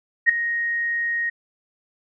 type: tone with ADSR envelope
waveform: sine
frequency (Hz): 1871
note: A#6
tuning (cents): +6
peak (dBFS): -8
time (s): 0.26-1.3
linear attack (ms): 33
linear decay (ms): 4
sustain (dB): -13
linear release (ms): 10
effects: none